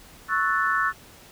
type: chord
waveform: sine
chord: F# minor seventh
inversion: second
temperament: equal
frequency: 1108.7 / 1318.5 / 1480 / 1760 Hz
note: C#6 / E6 / F#6 / A6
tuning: 0 / 0 / 0 / 0 cents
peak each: -26 dBFS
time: 0.28-0.93 s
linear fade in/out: 50 ms
effects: pink hiss -49 dBFS RMS until 1.31 s